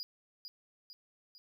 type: tone with echo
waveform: triangle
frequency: 4895 Hz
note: D#8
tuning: 29 cents flat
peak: -37 dBFS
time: 0-0.03 s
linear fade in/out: 0 ms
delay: 450 ms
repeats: 3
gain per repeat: -5 dB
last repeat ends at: 1.38 s
effects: 13-bit

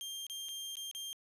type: tone with dropouts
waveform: sawtooth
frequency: 3188 Hz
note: G7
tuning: 28 cents sharp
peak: -37 dBFS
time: 0.01-1.13 s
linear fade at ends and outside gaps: 0 ms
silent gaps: 0.267-0.298 / 0.486-0.49 / 0.755-0.769 / 0.913-0.949 s
effects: resampled to 32000 Hz + 11-bit

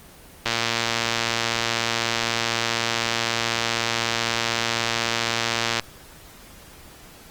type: click train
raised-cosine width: 0.2 ms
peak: -4 dBFS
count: 620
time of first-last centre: 0.46-5.796 s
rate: 116 Hz
effects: pink hiss -46 dBFS RMS until 7.3 s + Opus 24 kbps

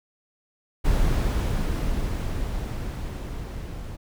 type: noise with level ramp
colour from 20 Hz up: brown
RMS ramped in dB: -21 to -35 dBFS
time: 0.84-3.97 s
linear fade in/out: 20 ms
effects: none

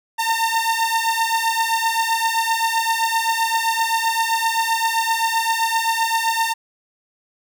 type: beating tone pair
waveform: sawtooth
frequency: 904 / 911.7 Hz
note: A5 / A#5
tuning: +47 / -39 cents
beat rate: 7.7 Hz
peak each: -17 dBFS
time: 0.18-6.54 s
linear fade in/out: 20 ms
effects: none

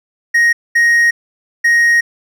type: tone bursts at uneven times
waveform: triangle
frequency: 1874 Hz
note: A#6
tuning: 9 cents sharp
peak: -6 dBFS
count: 3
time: 0.34-0.53 / 0.75-1.11 / 1.64-2.01 s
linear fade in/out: 10 ms
effects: none

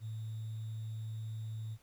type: tone with sample-and-hold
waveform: sine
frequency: 110 Hz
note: A2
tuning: in tune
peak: -38 dBFS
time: 0-1.78 s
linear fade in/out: 50 ms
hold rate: 3675 Hz
effects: pink hiss -68 dBFS RMS until 1.82 s

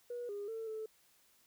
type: tone with pitch steps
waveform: sine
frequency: 483.6 / 407.5 / 448.5 / 437.2 Hz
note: B4 / G#4 / A4 / A4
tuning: -36 / -33 / +33 / -11 cents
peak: -38 dBFS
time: 0.1-0.86 s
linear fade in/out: 5 ms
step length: 190 ms
effects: tanh soft clip ceiling -35 dBFS + white hiss -69 dBFS RMS until 1.46 s

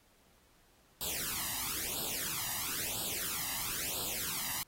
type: noise with flanger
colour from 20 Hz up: white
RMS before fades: -37 dBFS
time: 1.01-4.63 s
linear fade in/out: 0 ms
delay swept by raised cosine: 0.24 to 1.05 ms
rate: 1 Hz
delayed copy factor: +1
effects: pink hiss -67 dBFS RMS until 4.67 s + AAC 48 kbps

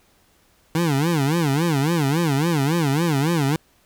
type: tone with vibrato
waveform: 25% pulse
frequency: 153.2 Hz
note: D#3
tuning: 27 cents flat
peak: -14 dBFS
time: 0.75-3.56 s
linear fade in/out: 2 ms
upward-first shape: sine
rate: 3.6 Hz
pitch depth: 220 cents each way
effects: pink hiss -59 dBFS RMS until 3.85 s

